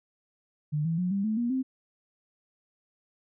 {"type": "tone with pitch steps", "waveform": "sine", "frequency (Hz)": [150, 164.52, 180.45, 197.93, 217.1, 238.1, 261.2], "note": ["D3", "E3", "F#3", "G3", "A3", "A#3", "C4"], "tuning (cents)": [37, -3, -43, 17, -23, 37, -3], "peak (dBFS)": -25, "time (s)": [0.72, 1.63], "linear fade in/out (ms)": 20, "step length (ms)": 130, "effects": []}